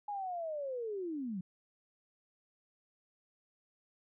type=linear sweep; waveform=sine; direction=down; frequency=838 to 173 Hz; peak=-36 dBFS; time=0.08-1.41 s; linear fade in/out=5 ms; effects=none